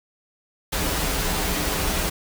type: noise with comb filter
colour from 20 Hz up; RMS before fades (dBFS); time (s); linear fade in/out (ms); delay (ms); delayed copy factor
pink; -24; 0.72-2.1; 10; 8.5; -0.6
effects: none